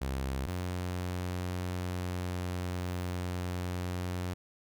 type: tone pair in turn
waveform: sawtooth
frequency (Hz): 66.7 / 89.96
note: C2 / F#2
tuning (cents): +34 / -48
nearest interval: perfect fourth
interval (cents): 518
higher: second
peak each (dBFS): -28 / -29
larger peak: first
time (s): 0.01-0.47 / 0.47-4.34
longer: second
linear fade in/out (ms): 10
effects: none